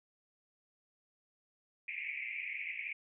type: band-pass noise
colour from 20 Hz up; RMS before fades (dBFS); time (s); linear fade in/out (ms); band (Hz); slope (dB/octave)
pink; -41; 1.88-2.93; 5; 2100 to 2500; 96
effects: none